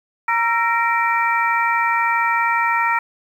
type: harmonic tone with a mistuned harmonic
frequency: 466.2 Hz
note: A#4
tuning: in tune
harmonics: 2 / 3 / 4 / 5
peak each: -19 / -21 / -22 / -23 dBFS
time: 0.28-2.99 s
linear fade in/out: 5 ms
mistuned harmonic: 3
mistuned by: -62 cents
effects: 8-bit